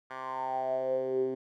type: tone with band-pass filter sweep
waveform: 10% pulse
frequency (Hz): 130.81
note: C3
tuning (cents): 0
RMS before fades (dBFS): -32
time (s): 0.1-1.35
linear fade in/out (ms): 10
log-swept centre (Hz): 1300 to 330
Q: 8.3
effects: none